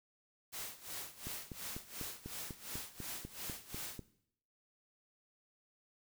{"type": "noise with tremolo", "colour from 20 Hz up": "white", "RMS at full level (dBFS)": -43, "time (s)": [0.52, 4], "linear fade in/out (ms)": 20, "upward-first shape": "sine", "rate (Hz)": 2.8, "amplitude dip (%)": 85}
{"type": "click train", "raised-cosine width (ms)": 3, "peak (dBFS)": -31, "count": 12, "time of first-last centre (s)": [1.27, 3.993], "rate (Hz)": 4.04}
{"effects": ["noise-tail reverb RT60 0.7 s tail -18 dB re dry"]}